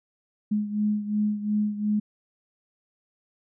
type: beating tone pair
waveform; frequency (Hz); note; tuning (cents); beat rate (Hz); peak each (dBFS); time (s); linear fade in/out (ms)
sine; 209.2 / 212; G#3 / G#3; +13 / +36; 2.8; -24 / -29; 0.51-2; 10
effects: none